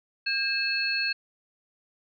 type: tone cluster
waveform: sine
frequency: 1611 / 2615 / 4323 Hz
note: G6 / E7 / C#8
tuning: +47 / -15 / -44 cents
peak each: -30 / -28 / -29 dBFS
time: 0.26-1.13 s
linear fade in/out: 10 ms
effects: none